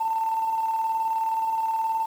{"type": "tone with tremolo", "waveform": "sine", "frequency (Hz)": 894, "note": "A5", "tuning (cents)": 27, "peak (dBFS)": -20, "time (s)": [0, 2.06], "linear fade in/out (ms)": 10, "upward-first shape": "square", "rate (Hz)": 19, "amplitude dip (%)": 35, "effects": ["tanh soft clip ceiling -18 dBFS", "8-bit"]}